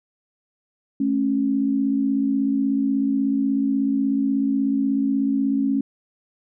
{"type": "tone pair together", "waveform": "sine", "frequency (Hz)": [218.1, 274.5], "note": ["A3", "C#4"], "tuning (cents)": [-15, -17], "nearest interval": "major third", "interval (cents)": 398, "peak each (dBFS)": [-24, -19], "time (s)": [1, 5.81], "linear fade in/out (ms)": 5, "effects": []}